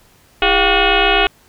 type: tone with frequency modulation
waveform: sine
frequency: 1073 Hz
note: C6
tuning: 43 cents sharp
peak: -10 dBFS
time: 0.42-1.27 s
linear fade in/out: 2 ms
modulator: 369 Hz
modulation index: 5.7
effects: pink hiss -51 dBFS RMS until 1.48 s